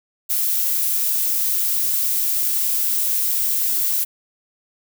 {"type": "noise", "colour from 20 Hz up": "violet", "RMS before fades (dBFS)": -20, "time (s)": [0.29, 4.05], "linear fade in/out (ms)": 20, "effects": []}